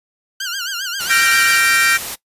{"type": "tone with vibrato", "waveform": "15% pulse", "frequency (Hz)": 1494, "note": "F#6", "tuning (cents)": 16, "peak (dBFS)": -15, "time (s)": [0.4, 1.58], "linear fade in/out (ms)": 5, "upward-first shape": "sine", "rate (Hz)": 7.5, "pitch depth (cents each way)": 140}
{"type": "noise", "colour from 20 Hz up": "white", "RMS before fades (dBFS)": -26, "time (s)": [0.99, 2.16], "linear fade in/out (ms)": 20}
{"type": "chord", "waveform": "40% pulse", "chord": "G minor seventh", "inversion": "third", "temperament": "equal with one note detuned", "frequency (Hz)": [1368.2, 1568, 1864.7, 2349], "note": ["F6", "G6", "Bb6", "D7"], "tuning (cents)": [-36, 0, 0, 0], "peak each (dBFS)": -17, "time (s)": [1.09, 1.98], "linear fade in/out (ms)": 20}
{"effects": ["noise-tail reverb RT60 0.1 s tail -19 dB re dry", "resampled to 32000 Hz"]}